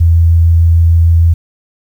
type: tone with vibrato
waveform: sine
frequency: 83.4 Hz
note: E2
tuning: 21 cents sharp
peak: -4 dBFS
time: 0-1.34 s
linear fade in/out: 10 ms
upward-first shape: sine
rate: 6.6 Hz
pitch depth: 8 cents each way
effects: 7-bit